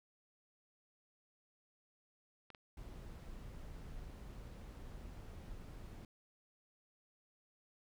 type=clicks; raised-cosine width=0.3 ms; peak=-38 dBFS; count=2; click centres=2.503 / 2.548 s
type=noise; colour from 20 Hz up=brown; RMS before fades=-50 dBFS; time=2.77-6.05 s; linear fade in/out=2 ms
effects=none